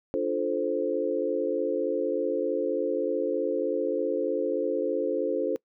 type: chord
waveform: sine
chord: D minor seventh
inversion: none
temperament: equal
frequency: 293.7 / 349.2 / 440 / 523.3 Hz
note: D4 / F4 / A4 / C5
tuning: 0 / 0 / 0 / 0 cents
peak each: -32 / -31 / -29 / -29 dBFS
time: 0.14-5.56 s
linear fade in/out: 0 ms
effects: noise-tail reverb RT60 0.1 s tail -24 dB re dry